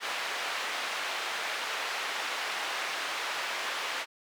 white band-pass noise, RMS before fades -34 dBFS, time 0-4.06 s, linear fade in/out 50 ms, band 630 to 2700 Hz, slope 12 dB/octave, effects none

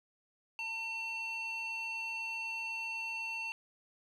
square tone with band-pass filter, 902 Hz, A5, 43 cents sharp, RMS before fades -39 dBFS, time 0.59-3.52 s, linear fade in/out 0 ms, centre 2700 Hz, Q 3.2, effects none

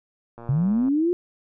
click train, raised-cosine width 1 ms, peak -27 dBFS, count 60, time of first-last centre 0.38-0.884 s, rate 117 Hz
sine linear sweep, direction up, 125.9 to 361.7 Hz, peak -18 dBFS, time 0.49-1.13 s, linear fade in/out 0 ms
effects none

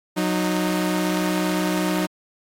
sawtooth tone pair together, 183.3 / 308.8 Hz, F#3 / D#4, -16 / -13 cents, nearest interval major sixth, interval 903 cents, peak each -19 dBFS, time 0.16-2.07 s, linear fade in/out 20 ms, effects AAC 64 kbps

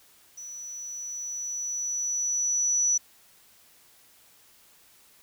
sine tone with level ramp, 5920 Hz, F#8, in tune, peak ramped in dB -38 to -20 dBFS, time 0.37-2.98 s, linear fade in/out 10 ms, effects white hiss -58 dBFS RMS until 5.22 s

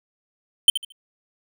square tone with echo, 3099 Hz, G7, 21 cents flat, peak -9 dBFS, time 0.68-0.7 s, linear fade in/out 2 ms, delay 74 ms, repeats 3, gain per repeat -12 dB, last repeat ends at 0.922 s, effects none

